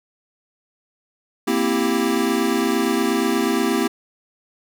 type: chord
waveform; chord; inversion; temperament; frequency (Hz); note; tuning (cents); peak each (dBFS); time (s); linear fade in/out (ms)
square; C dominant seventh; third; equal; 233.1 / 261.6 / 329.6 / 392; Bb3 / C4 / E4 / G4; 0 / 0 / 0 / 0; -24; 1.47-3.88; 10
effects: none